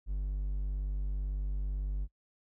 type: tone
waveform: triangle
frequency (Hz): 49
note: G1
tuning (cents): 0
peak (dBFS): -29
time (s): 0.06-2.08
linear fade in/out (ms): 50
effects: noise-tail reverb RT60 0.1 s tail -26 dB re dry